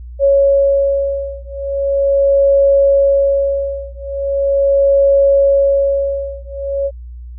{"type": "beating tone pair", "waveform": "sine", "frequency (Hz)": [554.4, 554.8], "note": ["C#5", "C#5"], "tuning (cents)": [0, 1], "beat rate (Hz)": 0.4, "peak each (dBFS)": -13, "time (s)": [0.19, 6.91], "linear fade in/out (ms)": 50, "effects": ["added 60 Hz sine -28 dBFS peak until 7.38 s"]}